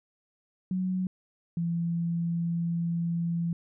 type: tone pair in turn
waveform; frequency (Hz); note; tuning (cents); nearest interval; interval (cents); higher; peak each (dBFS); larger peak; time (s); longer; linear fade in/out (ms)
sine; 185 / 169.28; F#3 / E3; 0 / +46; major second; 154; first; -26; neither; 0.71-1.07 / 1.57-3.53; second; 2
effects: none